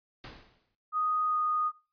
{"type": "noise with exponential decay", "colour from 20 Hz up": "pink", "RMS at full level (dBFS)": -42, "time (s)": [0.24, 0.75], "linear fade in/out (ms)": 0, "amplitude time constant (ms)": 110}
{"type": "tone with pitch glide", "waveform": "sine", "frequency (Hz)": [1244.5, 1235.9], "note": ["D#6", "D#6"], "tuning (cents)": [0, -12], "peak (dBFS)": -26, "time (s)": [0.92, 1.72], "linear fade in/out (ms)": 50, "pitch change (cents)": -12, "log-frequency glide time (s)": [1.27, 1.38]}
{"effects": ["noise-tail reverb RT60 0.3 s tail -18 dB re dry", "resampled to 11025 Hz"]}